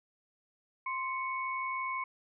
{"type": "tone pair together", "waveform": "sine", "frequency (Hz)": [1046.3, 2217], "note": ["C6", "C#7"], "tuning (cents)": [0, 0], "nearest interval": "octave + minor second", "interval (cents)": 1300, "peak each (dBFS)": [-34, -37], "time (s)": [0.86, 2.04], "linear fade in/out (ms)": 5, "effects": []}